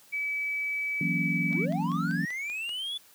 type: tone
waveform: sine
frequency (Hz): 2292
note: D7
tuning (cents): -43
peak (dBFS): -28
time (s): 0.12-1.66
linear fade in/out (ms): 20
type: chord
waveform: sine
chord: F# dominant seventh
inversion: third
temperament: equal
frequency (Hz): 164.81 / 185 / 233.1 / 277.2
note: E3 / F#3 / A#3 / C#4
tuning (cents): 0 / 0 / 0 / 0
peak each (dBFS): -30 / -31 / -34 / -34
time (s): 1.01-2.25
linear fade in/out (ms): 2
type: linear sweep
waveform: triangle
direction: up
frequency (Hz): 160.9 to 3484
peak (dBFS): -30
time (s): 1.5-2.98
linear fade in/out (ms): 10
type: click train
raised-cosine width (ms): 0.2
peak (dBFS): -28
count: 7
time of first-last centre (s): 1.53-2.693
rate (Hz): 5.16
effects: white hiss -57 dBFS RMS until 3.14 s + high-pass 100 Hz 12 dB/octave